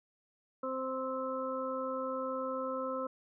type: harmonic tone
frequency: 261.6 Hz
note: C4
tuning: in tune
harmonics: 1 / 2 / 4 / 5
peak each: -41 / -36 / -42 / -40 dBFS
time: 0.63-3.07 s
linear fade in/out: 5 ms
effects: none

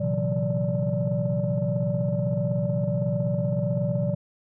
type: tone cluster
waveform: sine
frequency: 117.8 / 133.7 / 161.5 / 183 / 582 Hz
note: A#2 / C3 / E3 / F#3 / D5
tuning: +19 / +38 / -35 / -19 / -16 cents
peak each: -28 dBFS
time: 0-4.15 s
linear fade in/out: 10 ms
effects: tanh soft clip ceiling -15 dBFS

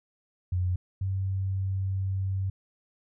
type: tone pair in turn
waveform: sine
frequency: 90.5 / 95.88 Hz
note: F#2 / G2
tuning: -38 / -38 cents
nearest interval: minor second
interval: 100 cents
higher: second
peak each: -24 / -26 dBFS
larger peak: first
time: 0.52-0.76 / 1.01-2.5 s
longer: second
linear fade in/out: 5 ms
effects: none

